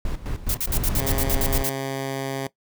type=noise with tremolo; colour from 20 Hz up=brown; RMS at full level=-26 dBFS; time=0.05-1.37 s; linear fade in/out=2 ms; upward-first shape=square; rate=4.8 Hz; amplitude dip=75%
type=noise bursts; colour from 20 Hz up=blue; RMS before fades=-25 dBFS; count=11; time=0.49-1.694 s; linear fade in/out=2 ms; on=54 ms; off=61 ms
type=noise; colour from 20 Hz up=brown; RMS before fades=-25 dBFS; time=0.73-1.63 s; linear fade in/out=5 ms
type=tone; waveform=10% pulse; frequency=135.3 Hz; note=C#3; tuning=42 cents flat; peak=-18 dBFS; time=0.98-2.47 s; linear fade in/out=2 ms
effects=noise-tail reverb RT60 0.1 s tail -18 dB re dry